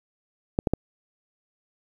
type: clicks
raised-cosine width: 2 ms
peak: -8 dBFS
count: 3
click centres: 0.589 / 0.672 / 0.736 s
effects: 8-bit

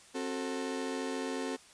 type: chord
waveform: 35% pulse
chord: F# diminished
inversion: second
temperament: just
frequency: 266.4 / 370 / 444 Hz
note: C4 / F#4 / A4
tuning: +31 / 0 / +16 cents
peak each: -35 / -39 / -37 dBFS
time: 0.14-1.57 s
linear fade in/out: 20 ms
effects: white hiss -57 dBFS RMS until 1.73 s + resampled to 22050 Hz

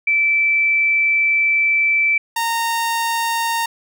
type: tone pair in turn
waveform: sine / sawtooth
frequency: 2324 / 922.3 Hz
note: D7 / A#5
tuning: -19 / -19 cents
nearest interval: octave + major third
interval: 1600 cents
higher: first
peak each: -13 / -14 dBFS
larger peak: first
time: 0.07-2.18 / 2.36-3.66 s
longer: first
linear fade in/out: 5 ms
effects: none

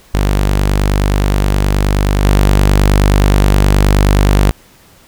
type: tone with level steps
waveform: sawtooth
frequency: 49.51 Hz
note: G1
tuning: 18 cents sharp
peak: -6 / -3 dBFS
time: 0.14-4.51 s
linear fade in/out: 0 ms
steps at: 2.23 s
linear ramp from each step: 10 ms
effects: pink hiss -45 dBFS RMS until 5.07 s

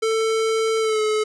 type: tone with pitch glide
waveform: square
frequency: 444.7 to 429.6 Hz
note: A4 to A4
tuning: +18 to -41 cents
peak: -19 dBFS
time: 0.02-1.24 s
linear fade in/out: 10 ms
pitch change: -59 cents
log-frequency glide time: 0.79-1.01 s
effects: resampled to 22050 Hz + 10-bit

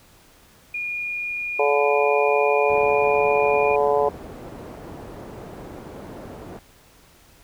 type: tone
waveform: sine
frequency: 2431 Hz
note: D#7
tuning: 41 cents flat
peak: -25 dBFS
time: 0.74-3.76 s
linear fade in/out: 5 ms
type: harmonic tone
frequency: 143.7 Hz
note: D3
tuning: 37 cents flat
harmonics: 3 / 4 / 5 / 6 / 7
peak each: -20 / -22 / -24 / -26 / -27 dBFS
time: 1.59-4.09 s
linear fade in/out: 5 ms
type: low-pass noise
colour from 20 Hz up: white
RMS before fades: -38 dBFS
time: 2.69-6.59 s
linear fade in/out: 2 ms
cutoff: 550 Hz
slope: 12 dB/octave
effects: pink hiss -53 dBFS RMS until 7.43 s

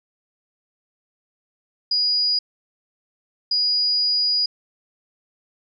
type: tone bursts at uneven times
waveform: sine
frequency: 4900 Hz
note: D#8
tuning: 27 cents flat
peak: -17 dBFS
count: 2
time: 1.91-2.39 / 3.51-4.46 s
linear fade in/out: 5 ms
effects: none

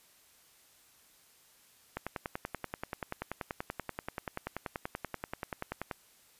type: click train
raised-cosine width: 0.5 ms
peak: -20 dBFS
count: 42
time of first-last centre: 1.97-5.912 s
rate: 10.4 Hz
effects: white hiss -63 dBFS RMS until 6.39 s + resampled to 32000 Hz

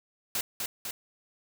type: noise with echo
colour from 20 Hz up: white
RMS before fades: -30 dBFS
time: 0.35-0.41 s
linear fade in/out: 2 ms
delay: 250 ms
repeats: 2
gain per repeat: -3 dB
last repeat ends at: 0.91 s
effects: none

